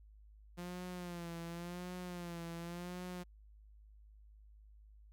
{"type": "tone with vibrato", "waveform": "sawtooth", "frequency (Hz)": 174.3, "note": "F3", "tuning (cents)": -3, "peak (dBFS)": -39, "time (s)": [0.57, 3.24], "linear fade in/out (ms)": 20, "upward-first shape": "sine", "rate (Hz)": 0.91, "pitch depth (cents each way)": 63, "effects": ["added 52 Hz sine -57 dBFS peak until 5.12 s"]}